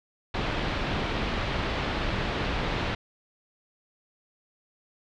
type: low-pass noise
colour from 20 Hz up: pink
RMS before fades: -29 dBFS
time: 0.34-2.95 s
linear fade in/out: 5 ms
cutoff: 3800 Hz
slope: 24 dB/octave
effects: none